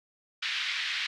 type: band-pass noise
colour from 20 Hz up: pink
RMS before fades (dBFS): -32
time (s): 0.42-1.07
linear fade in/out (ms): 10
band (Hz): 1800 to 4100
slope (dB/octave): 24
effects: none

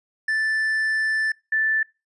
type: tone pair in turn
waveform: triangle / sine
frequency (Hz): 1760 / 1760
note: A6 / A6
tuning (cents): 0 / 0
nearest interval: unison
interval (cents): 0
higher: neither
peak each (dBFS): -18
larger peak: neither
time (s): 0.28-1.32 / 1.52-1.83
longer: first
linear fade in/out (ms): 5
effects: noise-tail reverb RT60 0.3 s tail -26 dB re dry + resampled to 24000 Hz

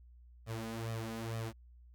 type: tone with flanger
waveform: sawtooth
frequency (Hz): 113.2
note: A2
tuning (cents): +50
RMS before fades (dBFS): -40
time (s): 0.46-1.53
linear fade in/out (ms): 50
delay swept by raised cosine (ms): 1.6 to 4.1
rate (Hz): 2.2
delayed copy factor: +0.75
effects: added 60 Hz sine -55 dBFS peak until 1.94 s

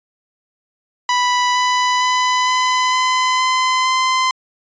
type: tone with pitch steps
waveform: sawtooth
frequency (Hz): 987.8 / 995.2 / 1002.7 / 1010.3 / 1017.9 / 1025.6 / 1033.3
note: B5 / B5 / B5 / B5 / C6 / C6 / C6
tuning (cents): 0 / +13 / +26 / +39 / -48 / -35 / -22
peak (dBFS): -10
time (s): 1.09-4.31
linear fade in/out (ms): 2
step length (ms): 460
effects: resampled to 16000 Hz

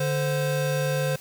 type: tone pair together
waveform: square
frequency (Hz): 146.83 / 520.7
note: D3 / C5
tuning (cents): 0 / -8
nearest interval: octave + minor seventh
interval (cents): 2192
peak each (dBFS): -26 / -27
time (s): 0-1.16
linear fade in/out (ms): 5
effects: white hiss -46 dBFS RMS until 1.2 s

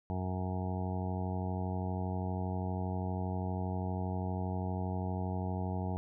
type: harmonic tone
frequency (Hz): 92.5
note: F#2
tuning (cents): 0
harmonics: 1 / 2 / 3 / 4 / 5 / 7 / 8 / 9 / 10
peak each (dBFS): -35 / -38 / -45 / -46 / -47 / -46 / -47 / -45 / -51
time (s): 0.1-5.97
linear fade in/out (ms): 0
effects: none

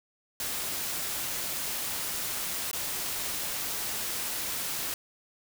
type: noise with dropouts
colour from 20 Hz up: white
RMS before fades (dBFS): -33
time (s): 0.4-4.94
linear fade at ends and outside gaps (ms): 1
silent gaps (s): 2.713-2.731
effects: none

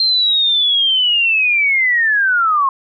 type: linear sweep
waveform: sine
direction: down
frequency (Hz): 4186 to 1056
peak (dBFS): -11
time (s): 0-2.69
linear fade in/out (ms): 2
effects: none

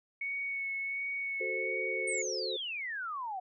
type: tone with vibrato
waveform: sine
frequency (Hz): 2217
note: C#7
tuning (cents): 0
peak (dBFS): -33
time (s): 0.21-2.22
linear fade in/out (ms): 5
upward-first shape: sine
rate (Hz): 1.4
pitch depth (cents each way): 16
type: chord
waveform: sine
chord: F# diminished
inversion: none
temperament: equal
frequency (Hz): 370 / 440 / 523.3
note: F#4 / A4 / C5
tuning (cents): 0 / 0 / 0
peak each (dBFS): -39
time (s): 1.4-2.57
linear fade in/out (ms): 10
type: exponential sweep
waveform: sine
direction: down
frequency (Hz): 9010 to 720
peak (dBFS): -35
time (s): 2.07-3.4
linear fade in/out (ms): 10
effects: none

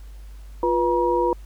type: tone cluster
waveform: sine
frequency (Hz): 350.8 / 489.8 / 954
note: F4 / B4 / A#5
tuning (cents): +8 / -14 / +40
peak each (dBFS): -22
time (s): 0.63-1.33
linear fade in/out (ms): 2
effects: added 50 Hz sine -37 dBFS peak until 1.45 s + pink hiss -56 dBFS RMS until 1.45 s

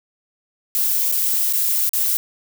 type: noise with dropouts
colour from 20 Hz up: violet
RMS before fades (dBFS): -19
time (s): 0.75-2.17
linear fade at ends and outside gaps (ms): 0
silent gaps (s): 1.115-1.123 / 1.526-1.535 / 1.892-1.934
effects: none

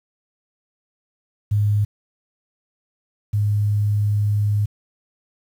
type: tone pair in turn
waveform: sine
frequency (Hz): 103.83 / 103.83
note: G#2 / G#2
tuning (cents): 0 / 0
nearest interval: unison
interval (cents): 0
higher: neither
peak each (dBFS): -15 / -16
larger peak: first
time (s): 1.51-1.85 / 3.33-4.66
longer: second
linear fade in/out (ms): 10
effects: 8-bit

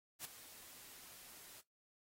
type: noise with ADSR envelope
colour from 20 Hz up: white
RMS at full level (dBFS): -43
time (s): 0.19-1.62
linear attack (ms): 60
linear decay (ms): 4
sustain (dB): -14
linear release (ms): 26
effects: noise-tail reverb RT60 0.2 s tail -23 dB re dry + AAC 48 kbps

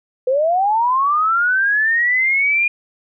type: linear sweep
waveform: sine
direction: up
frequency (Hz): 493.9 to 2434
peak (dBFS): -13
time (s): 0.27-2.68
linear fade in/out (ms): 5
effects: none

